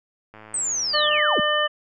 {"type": "click train", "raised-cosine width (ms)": 0.5, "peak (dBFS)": -28, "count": 93, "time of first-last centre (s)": [0.34, 1.192], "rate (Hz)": 108}
{"type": "linear sweep", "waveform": "sine", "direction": "down", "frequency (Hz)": [8372, 146.83], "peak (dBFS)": -22, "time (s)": [0.54, 1.4], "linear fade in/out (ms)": 2}
{"type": "harmonic tone", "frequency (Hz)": 600, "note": "D5", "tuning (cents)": 37, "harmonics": [1, 2, 3, 5], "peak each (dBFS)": [-24, -24, -24, -24], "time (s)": [0.93, 1.68], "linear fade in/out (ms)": 20}
{"effects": []}